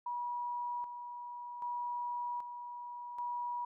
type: tone with tremolo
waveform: sine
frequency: 967 Hz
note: B5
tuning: 37 cents flat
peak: -35 dBFS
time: 0.06-3.65 s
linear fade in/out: 5 ms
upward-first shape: square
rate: 0.64 Hz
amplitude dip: 55%
effects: none